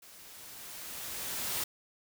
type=noise with level ramp; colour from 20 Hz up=white; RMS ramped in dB=-54 to -33 dBFS; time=0.02-1.64 s; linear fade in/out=5 ms; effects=none